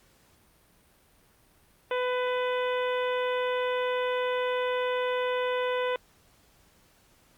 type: harmonic tone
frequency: 500 Hz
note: B4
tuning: 21 cents sharp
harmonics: 1 / 2 / 3 / 4 / 5 / 6 / 7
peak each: -27 / -33 / -37 / -39 / -41 / -43 / -44 dBFS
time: 1.91-5.96 s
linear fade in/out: 2 ms
effects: pink hiss -62 dBFS RMS until 7.37 s + Opus 48 kbps